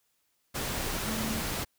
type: tone in noise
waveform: sine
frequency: 220 Hz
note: A3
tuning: in tune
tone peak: -34 dBFS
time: 1.05-1.41 s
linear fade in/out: 20 ms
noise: pink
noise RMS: -33 dBFS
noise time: 0.54-1.65 s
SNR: -4 dB
effects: white hiss -74 dBFS RMS until 1.78 s